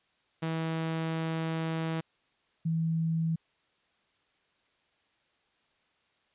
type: tone pair in turn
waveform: sawtooth / sine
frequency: 162.1 / 162.92 Hz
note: E3 / E3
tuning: -29 / -20 cents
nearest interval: unison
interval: 9 cents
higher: second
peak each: -26 dBFS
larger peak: neither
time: 0.42-2.01 / 2.65-3.36 s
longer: first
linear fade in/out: 10 ms
effects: white hiss -71 dBFS RMS until 6.34 s + resampled to 8000 Hz